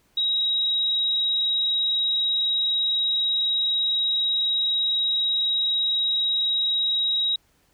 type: tone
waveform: sine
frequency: 3819 Hz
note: A#7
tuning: 41 cents sharp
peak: -20 dBFS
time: 0.17-7.36 s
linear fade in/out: 5 ms
effects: pink hiss -64 dBFS RMS until 7.73 s